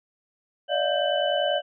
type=tone cluster; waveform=sine; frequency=579 / 629 / 708 / 1566 / 2997 Hz; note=D5 / D#5 / F5 / G6 / F#7; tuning=-25 / +19 / +23 / -2 / +22 cents; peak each=-25 / -28 / -28 / -32 / -29 dBFS; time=0.68-1.62 s; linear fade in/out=50 ms; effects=none